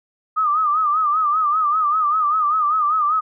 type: tone with vibrato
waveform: sine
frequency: 1227 Hz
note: D#6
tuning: 25 cents flat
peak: -15 dBFS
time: 0.36-3.21 s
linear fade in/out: 20 ms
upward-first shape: sine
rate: 5.1 Hz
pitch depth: 93 cents each way
effects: none